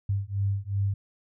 sine beating tone pair, 98 / 100.7 Hz, G2 / G2, 0 / +47 cents, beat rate 2.7 Hz, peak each -28 dBFS, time 0.09-0.94 s, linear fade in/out 5 ms, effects none

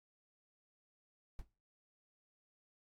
brown noise with exponential decay, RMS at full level -40 dBFS, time 1.39-1.47 s, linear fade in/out 1 ms, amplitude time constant 16 ms, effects noise-tail reverb RT60 0.3 s tail -17 dB re dry + AAC 64 kbps

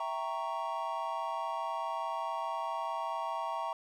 triangle chord, E diminished seventh, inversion none, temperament equal, 659.3 / 784 / 932.3 / 1108.7 Hz, E5 / G5 / Bb5 / Db6, 0 / 0 / 0 / 0 cents, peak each -38 / -39 / -35 / -37 dBFS, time 0-3.73 s, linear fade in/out 2 ms, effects none

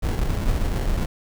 brown noise with sample-and-hold, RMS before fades -22 dBFS, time 0.02-1.06 s, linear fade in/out 10 ms, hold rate 1225 Hz, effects none

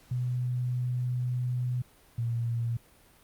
sine tone pair in turn, 124.4 / 117.22 Hz, B2 / A#2, +13 / +10 cents, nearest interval minor second, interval 103 cents, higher first, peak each -27 dBFS, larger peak neither, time 0.11-1.82 / 2.18-2.77 s, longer first, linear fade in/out 5 ms, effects pink hiss -59 dBFS RMS until 3.23 s + Opus 48 kbps

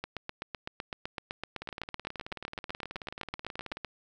two click trains, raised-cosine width 0.3 ms, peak -23 / -19 dBFS, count 41 / 31, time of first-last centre 1.62-3.771 / 0.04-3.847 s, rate 18.6 / 7.88 Hz, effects none

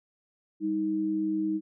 sine tone pair together, 197.83 / 315.4 Hz, G3 / D#4, +16 / +24 cents, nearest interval minor sixth, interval 808 cents, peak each -34 / -26 dBFS, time 0.6-1.61 s, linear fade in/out 50 ms, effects none

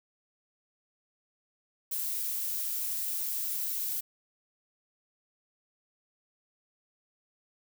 violet noise, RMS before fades -33 dBFS, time 1.91-4.01 s, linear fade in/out 10 ms, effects none

